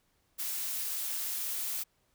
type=noise; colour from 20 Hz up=blue; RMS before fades=-35 dBFS; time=0.38-1.84 s; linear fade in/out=20 ms; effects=pink hiss -73 dBFS RMS until 2.14 s